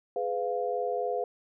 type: chord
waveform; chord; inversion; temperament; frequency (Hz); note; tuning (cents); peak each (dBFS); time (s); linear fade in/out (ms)
sine; F diminished; first; just; 419.1 / 502.9 / 698.5; Ab4 / Cb5 / F5; +16 / +31 / 0; -33 / -31 / -32; 0.16-1.24; 2
effects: none